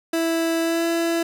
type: tone with pitch glide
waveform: 30% pulse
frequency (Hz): 329.6 to 334.6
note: E4 to E4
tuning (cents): 0 to +26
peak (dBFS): -17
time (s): 0.13-1.23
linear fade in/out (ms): 5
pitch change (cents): +26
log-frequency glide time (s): 0.61-0.85
effects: none